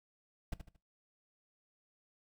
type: noise with echo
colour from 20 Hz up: brown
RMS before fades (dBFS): -36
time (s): 0.52-0.54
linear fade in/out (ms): 5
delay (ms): 75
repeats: 3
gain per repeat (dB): -9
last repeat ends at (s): 0.765
effects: noise-tail reverb RT60 0.2 s tail -17 dB re dry